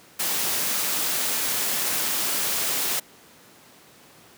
white noise, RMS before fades -25 dBFS, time 0.19-3 s, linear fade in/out 10 ms, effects pink hiss -51 dBFS RMS until 4.37 s + high-pass 150 Hz 12 dB/octave

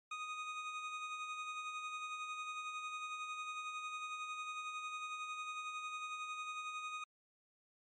25% pulse tone with tremolo, 1244.5 Hz, D#6, in tune, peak -36 dBFS, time 0.11-7.04 s, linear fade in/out 5 ms, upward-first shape sine, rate 11 Hz, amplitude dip 40%, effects low-pass 6000 Hz 12 dB/octave + MP3 48 kbps

